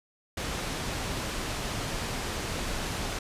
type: low-pass noise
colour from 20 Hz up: pink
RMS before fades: -33 dBFS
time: 0.37-3.19 s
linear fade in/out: 5 ms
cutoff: 8200 Hz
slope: 12 dB/octave
effects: resampled to 32000 Hz